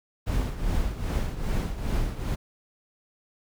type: noise with tremolo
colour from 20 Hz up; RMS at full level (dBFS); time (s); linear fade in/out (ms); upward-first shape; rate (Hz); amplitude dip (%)
brown; -24; 0.26-2.36; 20; triangle; 2.5; 75
effects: none